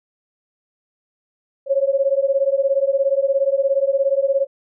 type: beating tone pair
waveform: sine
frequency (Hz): 540 / 557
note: C#5 / C#5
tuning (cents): -45 / +8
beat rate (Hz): 17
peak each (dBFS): -18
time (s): 1.66-4.47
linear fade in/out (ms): 50
effects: none